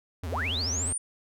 square tone with vibrato, 83.3 Hz, E2, 19 cents sharp, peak -32 dBFS, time 0.23-0.93 s, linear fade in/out 5 ms, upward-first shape triangle, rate 14 Hz, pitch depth 220 cents each way
sine linear sweep, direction up, 366.7 to 9540 Hz, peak -28 dBFS, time 0.32-0.98 s, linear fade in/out 5 ms
effects none

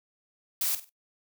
blue noise with echo, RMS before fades -28 dBFS, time 0.61-0.75 s, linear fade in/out 2 ms, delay 48 ms, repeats 3, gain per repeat -11 dB, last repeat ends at 0.894 s, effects noise-tail reverb RT60 0.1 s tail -20 dB re dry

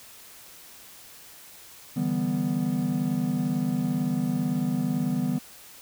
triangle chord, E minor seventh, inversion third, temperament equal, 146.83 / 164.81 / 196 / 246.9 Hz, D3 / E3 / G3 / B3, 0 / 0 / 0 / 0 cents, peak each -30 / -28 / -28 / -25 dBFS, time 1.96-5.39 s, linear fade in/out 10 ms, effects white hiss -48 dBFS RMS until 5.81 s

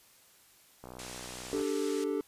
click train, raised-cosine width 1 ms, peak -31 dBFS, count 49, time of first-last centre 0.84-1.613 s, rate 62.1 Hz
white band-pass noise, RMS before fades -46 dBFS, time 0.99-2.04 s, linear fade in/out 0 ms, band 1200 to 9000 Hz, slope 24 dB/octave
triangle chord, D suspended fourth, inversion none, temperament equal, 293.7 / 392 / 440 Hz, D4 / G4 / A4, 0 / 0 / 0 cents, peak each -32 dBFS, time 1.53-2.21 s, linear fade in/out 0 ms
effects white hiss -61 dBFS RMS until 2.27 s + resampled to 32000 Hz

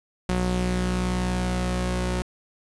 sawtooth tone pair together, 60.87 / 182.4 Hz, B1 / F#3, -24 / -24 cents, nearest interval octave + perfect fifth, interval 1900 cents, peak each -22 dBFS, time 0.29-2.22 s, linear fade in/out 0 ms, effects resampled to 24000 Hz + 9-bit

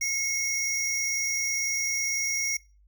square tone pair together, 2168 / 5690 Hz, C#7 / F8, -39 / +31 cents, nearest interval octave + perfect fourth, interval 1670 cents, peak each -30 / -29 dBFS, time 0.01-2.57 s, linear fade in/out 5 ms, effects noise-tail reverb RT60 0.3 s tail -21 dB re dry + added 50 Hz sine -56 dBFS peak until 2.87 s

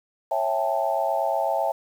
sine chord, A dominant seventh, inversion first, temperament just, 550 / 660 / 792 / 880 Hz, C#5 / E5 / G5 / A5, -14 / +2 / +18 / 0 cents, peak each -28 / -25 / -27 / -28 dBFS, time 0.31-1.72 s, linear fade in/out 5 ms, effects 8-bit

